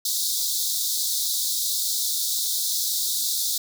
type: high-pass noise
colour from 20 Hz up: pink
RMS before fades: -25 dBFS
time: 0.05-3.58 s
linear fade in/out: 5 ms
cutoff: 3600 Hz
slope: 96 dB/octave
effects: none